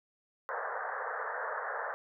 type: band-pass noise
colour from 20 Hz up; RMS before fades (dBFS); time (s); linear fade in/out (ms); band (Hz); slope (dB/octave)
white; -37; 0.49-1.94; 0; 440 to 1800; 96
effects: none